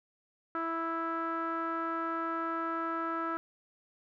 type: tone with low-pass filter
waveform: sawtooth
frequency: 329.6 Hz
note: E4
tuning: in tune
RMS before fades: -34 dBFS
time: 0.55-3.37 s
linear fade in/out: 0 ms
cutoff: 1400 Hz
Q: 8.1
effects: none